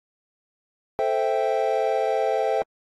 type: chord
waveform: triangle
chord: A minor seventh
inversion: none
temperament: equal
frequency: 440 / 523.3 / 659.3 / 784 Hz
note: A4 / C5 / E5 / G5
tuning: 0 / 0 / 0 / 0 cents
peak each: -24 dBFS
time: 0.99-2.62 s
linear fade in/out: 0 ms
effects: AAC 32 kbps